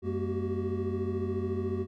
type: tone cluster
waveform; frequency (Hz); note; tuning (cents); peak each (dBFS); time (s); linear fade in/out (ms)
triangle; 92.7 / 203.9 / 235.2 / 374.3 / 388.3; F#2 / G#3 / A#3 / F#4 / G4; +4 / -32 / +16 / +20 / -16; -32 / -37 / -35 / -31 / -36; 0.02-1.87; 50
effects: none